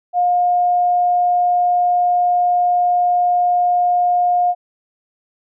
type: tone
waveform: sine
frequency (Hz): 712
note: F5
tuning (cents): +33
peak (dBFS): -12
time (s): 0.13-4.55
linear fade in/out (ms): 50
effects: none